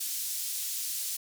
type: band-pass noise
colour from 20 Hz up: white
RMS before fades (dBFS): -34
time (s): 0-1.17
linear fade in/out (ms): 10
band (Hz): 4600 to 15000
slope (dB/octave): 12
effects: none